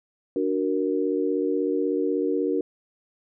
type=chord; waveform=sine; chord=D augmented; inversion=none; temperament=equal; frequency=293.7 / 370 / 466.2 Hz; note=D4 / F#4 / A#4; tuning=0 / 0 / 0 cents; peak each=-26 dBFS; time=0.36-2.61 s; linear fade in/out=2 ms; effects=none